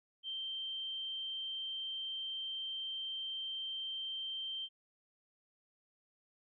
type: tone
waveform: sine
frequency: 3136 Hz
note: G7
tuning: in tune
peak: -38 dBFS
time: 0.23-4.69 s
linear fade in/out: 50 ms
effects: none